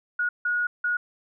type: tone bursts at uneven times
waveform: sine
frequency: 1449 Hz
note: F#6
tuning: 37 cents flat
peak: -22 dBFS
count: 3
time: 0.19-0.29 / 0.45-0.67 / 0.84-0.97 s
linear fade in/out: 5 ms
effects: none